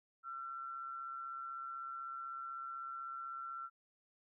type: tone with amplitude modulation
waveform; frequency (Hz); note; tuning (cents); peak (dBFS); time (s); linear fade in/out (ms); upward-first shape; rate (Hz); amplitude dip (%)
sine; 1354; E6; +46; -40; 0.23-3.7; 50; sine; 136; 45
effects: none